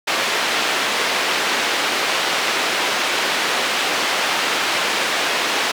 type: band-pass noise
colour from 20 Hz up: white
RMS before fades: -20 dBFS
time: 0.07-5.72 s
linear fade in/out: 10 ms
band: 320 to 3200 Hz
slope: 12 dB/octave
effects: none